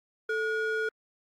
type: ring-modulated tone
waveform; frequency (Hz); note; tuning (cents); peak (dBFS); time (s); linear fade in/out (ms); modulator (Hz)
triangle; 941; A#5; +16; -22; 0.29-0.89; 5; 502
effects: Opus 48 kbps